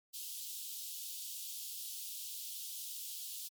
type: high-pass noise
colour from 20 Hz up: white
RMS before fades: -44 dBFS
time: 0.13-3.49 s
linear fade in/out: 20 ms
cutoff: 3000 Hz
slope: 48 dB/octave
effects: MP3 96 kbps